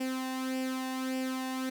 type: tone with flanger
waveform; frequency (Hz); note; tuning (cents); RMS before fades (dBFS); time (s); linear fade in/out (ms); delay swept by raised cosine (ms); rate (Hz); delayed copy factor
sawtooth; 260; C4; -11; -34; 0-1.7; 10; 0.38 to 1.13; 1.7; +0.6
effects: none